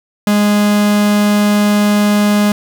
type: tone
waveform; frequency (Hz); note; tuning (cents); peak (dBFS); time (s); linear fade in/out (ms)
45% pulse; 207.2; G#3; -4; -9; 0.27-2.52; 2
effects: none